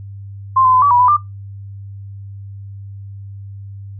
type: tone with pitch steps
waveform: sine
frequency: 1051 / 1025 / 1016 / 1147 / 972 / 995 / 1190 Hz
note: C6 / C6 / B5 / D6 / B5 / B5 / D6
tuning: +7 / -36 / +49 / -41 / -28 / +13 / +22 cents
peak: -8 dBFS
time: 0.56-1.169 s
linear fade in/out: 10 ms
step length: 87 ms
effects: noise-tail reverb RT60 0.2 s tail -24 dB re dry + added 99 Hz sine -29 dBFS peak until 3.99 s